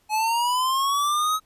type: linear sweep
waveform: square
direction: up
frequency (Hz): 846 to 1281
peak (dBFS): -21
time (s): 0.09-1.4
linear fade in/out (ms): 50
effects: pink hiss -64 dBFS RMS until 1.45 s + resampled to 32000 Hz